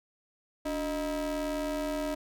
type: ring-modulated tone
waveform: square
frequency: 164.81 Hz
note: E3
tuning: in tune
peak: -28 dBFS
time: 0.65-2.15 s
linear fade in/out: 10 ms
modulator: 455 Hz
effects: none